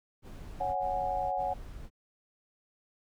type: noise bursts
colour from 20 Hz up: brown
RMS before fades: -44 dBFS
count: 3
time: 0.22-1.902 s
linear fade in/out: 50 ms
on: 540 ms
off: 31 ms
type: chord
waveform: sine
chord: C# suspended fourth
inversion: none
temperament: equal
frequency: 554.4 / 740 / 830.6 Hz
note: C#5 / F#5 / G#5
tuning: 0 / 0 / 0 cents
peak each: -36 / -31 / -35 dBFS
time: 0.6-1.54 s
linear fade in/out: 10 ms
effects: none